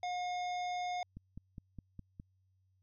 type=harmonic tone; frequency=718 Hz; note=F5; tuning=48 cents sharp; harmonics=1 / 3 / 5 / 7 / 9; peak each=-35 / -46 / -50 / -56 / -57 dBFS; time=0.03-1.03 s; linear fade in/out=2 ms
type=click train; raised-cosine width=5 ms; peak=-34 dBFS; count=6; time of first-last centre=1.17-2.199 s; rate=4.86 Hz
effects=added 94 Hz sine -70 dBFS peak until 2.82 s